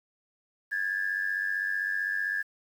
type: tone pair together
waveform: sine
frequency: 1643 / 1738.6 Hz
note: G#6 / A6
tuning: -19 / -21 cents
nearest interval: minor second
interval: 98 cents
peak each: -29 / -30 dBFS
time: 0.71-2.43 s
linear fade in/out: 20 ms
effects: tanh soft clip ceiling -20 dBFS + 9-bit